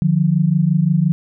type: tone pair together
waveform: sine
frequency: 151.6 / 177.35 Hz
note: D#3 / F3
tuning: -45 / +27 cents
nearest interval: minor third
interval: 272 cents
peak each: -15 dBFS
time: 0.02-1.12 s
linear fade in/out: 0 ms
effects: none